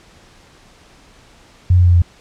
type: tone with pitch steps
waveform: sine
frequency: 90.1 / 88.96 / 87.84 / 86.73 Hz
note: F#2 / F2 / F2 / F2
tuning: -45 / +32 / +11 / -11 cents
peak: -7 dBFS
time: 1.7-2.02 s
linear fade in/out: 5 ms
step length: 80 ms
effects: pink hiss -47 dBFS RMS until 2.2 s + low-pass 7000 Hz 12 dB/octave